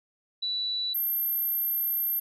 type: tone pair in turn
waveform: sine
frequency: 3951 / 12631 Hz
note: B7 / G9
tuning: 0 / +12 cents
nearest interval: octave + minor sixth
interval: 2012 cents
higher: second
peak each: -27 / -25 dBFS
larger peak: second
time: 0.42-0.94 / 0.94-2.2 s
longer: second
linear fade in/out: 10 ms
effects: none